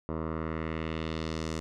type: tone with low-pass filter sweep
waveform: 10% pulse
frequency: 80 Hz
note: D#2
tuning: 49 cents sharp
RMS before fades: -34 dBFS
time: 0.09-1.6 s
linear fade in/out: 0 ms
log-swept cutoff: 940 to 7300 Hz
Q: 1.5
effects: none